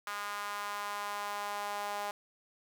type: tone with high-pass filter sweep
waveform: sawtooth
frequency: 204.8 Hz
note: G#3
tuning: 24 cents flat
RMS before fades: -38 dBFS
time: 0.07-2.11 s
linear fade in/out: 2 ms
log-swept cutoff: 1200 to 780 Hz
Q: 2.7
effects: none